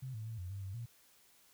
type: tone with pitch steps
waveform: sine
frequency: 130.5 / 109.2 / 112.8 / 90 / 98.8 / 96 / 117.7 Hz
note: C3 / A2 / A2 / F#2 / G2 / G2 / A#2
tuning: -4 / -13 / +44 / -47 / +14 / -36 / +17 cents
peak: -40 dBFS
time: 0.02-0.86 s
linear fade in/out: 10 ms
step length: 120 ms
effects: white hiss -66 dBFS RMS until 1.53 s